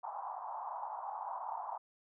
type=band-pass noise; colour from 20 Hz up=white; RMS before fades=-42 dBFS; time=0.03-1.78 s; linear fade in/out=10 ms; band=760 to 990 Hz; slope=48 dB/octave; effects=none